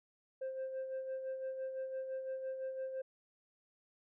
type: tone with tremolo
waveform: sine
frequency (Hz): 526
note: C5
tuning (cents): +9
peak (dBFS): -34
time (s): 0.41-3.02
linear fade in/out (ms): 10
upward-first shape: sine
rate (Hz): 5.9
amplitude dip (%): 55
effects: tanh soft clip ceiling -36 dBFS